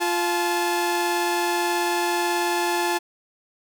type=tone pair together; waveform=sawtooth; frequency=349.2 / 863.8 Hz; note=F4 / A5; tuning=0 / -32 cents; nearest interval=octave + major third; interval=1568 cents; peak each=-20 dBFS; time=0-2.99 s; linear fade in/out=20 ms; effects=none